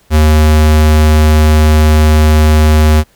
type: tone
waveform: square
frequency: 77 Hz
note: D#2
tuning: 17 cents flat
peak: -5 dBFS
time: 0.1-3.04 s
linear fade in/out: 50 ms
effects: pink hiss -50 dBFS RMS until 3.15 s